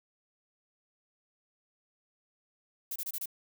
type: noise bursts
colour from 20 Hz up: violet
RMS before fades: -36 dBFS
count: 5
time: 2.91-3.258 s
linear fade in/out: 5 ms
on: 48 ms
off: 27 ms
effects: none